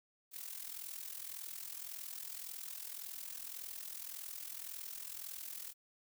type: noise with amplitude modulation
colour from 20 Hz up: blue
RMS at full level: -43 dBFS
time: 0.31-5.74 s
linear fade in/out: 50 ms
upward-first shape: sine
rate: 41.8 Hz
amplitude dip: 75%
effects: none